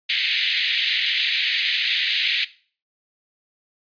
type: band-pass noise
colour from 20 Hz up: white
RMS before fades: -22 dBFS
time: 0.09-2.45 s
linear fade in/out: 10 ms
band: 1900 to 4100 Hz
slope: 48 dB/octave
effects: noise-tail reverb RT60 0.4 s tail -17 dB re dry + resampled to 11025 Hz